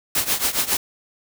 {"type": "noise with tremolo", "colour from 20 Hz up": "white", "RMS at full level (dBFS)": -18, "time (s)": [0.15, 0.77], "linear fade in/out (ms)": 2, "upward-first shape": "triangle", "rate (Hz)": 7.3, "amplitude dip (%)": 90, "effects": []}